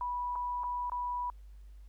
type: tone with dropouts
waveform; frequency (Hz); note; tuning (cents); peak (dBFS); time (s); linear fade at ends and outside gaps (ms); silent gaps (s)
sine; 981; B5; -12; -32; 0.01-1.3; 1; 0.355-0.359 / 0.635-0.64 / 0.898-0.919
effects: added 50 Hz sine -48 dBFS peak until 1.88 s + pink hiss -73 dBFS RMS until 1.88 s